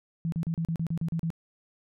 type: tone bursts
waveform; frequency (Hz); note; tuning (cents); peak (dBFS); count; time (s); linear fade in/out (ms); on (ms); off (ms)
sine; 164.81; E3; 0; -26; 10; 0.25-1.303; 0; 72; 37
effects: none

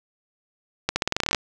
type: accelerating click train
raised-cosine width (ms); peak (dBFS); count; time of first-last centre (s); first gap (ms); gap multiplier
0.2; -4; 13; 0.89-1.348; 70; 0.88
effects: none

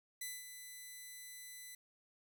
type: tone with ADSR envelope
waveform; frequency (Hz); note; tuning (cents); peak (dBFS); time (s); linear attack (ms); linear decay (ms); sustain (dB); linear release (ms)
5% pulse; 2000; B6; +21; -30; 0.21-1.75; 6; 210; -9; 4
effects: 12-bit

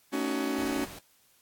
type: chord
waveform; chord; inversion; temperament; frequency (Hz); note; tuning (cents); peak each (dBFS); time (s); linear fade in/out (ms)
40% pulse; D# half-diminished seventh; second; just; 224 / 280 / 311.1 / 373.4; A3 / C#4 / D#4 / F#4; +31 / +18 / 0 / +16; -36 / -30 / -35 / -34; 0.12-0.86; 20
type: noise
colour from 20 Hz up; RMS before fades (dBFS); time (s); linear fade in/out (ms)
pink; -45; 0.58-0.99; 5
effects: white hiss -64 dBFS RMS until 1.41 s + AAC 64 kbps

